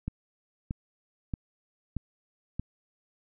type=click train; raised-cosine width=5 ms; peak=-19 dBFS; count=5; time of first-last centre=0.08-2.596 s; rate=1.59 Hz; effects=none